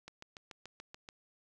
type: click train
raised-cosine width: 0.2 ms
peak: -30 dBFS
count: 8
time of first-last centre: 0.08-1.089 s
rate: 6.94 Hz
effects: none